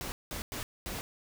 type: noise bursts at uneven times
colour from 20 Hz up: pink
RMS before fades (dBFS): -38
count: 4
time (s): 0.01-0.12 / 0.31-0.42 / 0.52-0.63 / 0.86-1.01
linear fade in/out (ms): 0
effects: none